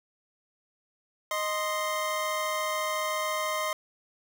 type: tone pair together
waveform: 25% pulse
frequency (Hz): 621.1 / 1046.5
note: D#5 / C6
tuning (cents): -3 / 0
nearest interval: major sixth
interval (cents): 903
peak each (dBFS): -27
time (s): 1.31-3.73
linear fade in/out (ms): 2
effects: none